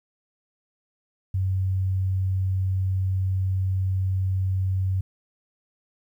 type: tone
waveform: sine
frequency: 94.5 Hz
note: F#2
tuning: 37 cents sharp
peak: -21 dBFS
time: 1.34-5.01 s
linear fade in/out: 5 ms
effects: 10-bit